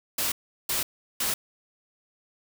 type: noise bursts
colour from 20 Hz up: white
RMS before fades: -27 dBFS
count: 3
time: 0.18-1.34 s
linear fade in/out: 5 ms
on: 140 ms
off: 370 ms
effects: none